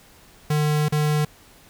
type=tone with dropouts; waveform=square; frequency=150.6 Hz; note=D3; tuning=44 cents sharp; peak=-19 dBFS; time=0.5-1.25 s; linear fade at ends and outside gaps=5 ms; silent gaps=0.885-0.922 s; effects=pink hiss -51 dBFS RMS until 1.69 s